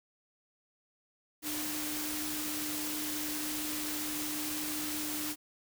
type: tone in noise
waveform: sine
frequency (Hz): 302.6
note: D#4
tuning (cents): -48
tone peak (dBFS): -39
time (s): 1.42-5.36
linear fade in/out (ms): 50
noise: white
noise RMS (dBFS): -37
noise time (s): 1.42-5.36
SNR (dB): -5
effects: none